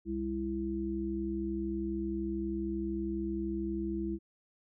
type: harmonic tone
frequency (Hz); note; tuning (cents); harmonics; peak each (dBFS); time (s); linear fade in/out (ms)
66.4; C2; +26; 1 / 3 / 5; -40 / -37 / -34; 0.05-4.19; 50
effects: none